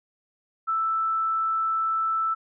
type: tone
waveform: sine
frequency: 1321 Hz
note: E6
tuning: 3 cents sharp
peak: -22 dBFS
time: 0.67-2.35 s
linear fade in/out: 20 ms
effects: none